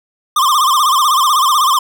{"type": "tone with vibrato", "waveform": "square", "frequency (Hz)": 1126, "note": "C#6", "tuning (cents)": 27, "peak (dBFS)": -10, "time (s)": [0.36, 1.79], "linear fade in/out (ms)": 5, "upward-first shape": "sine", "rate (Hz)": 16, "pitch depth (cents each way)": 160, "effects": []}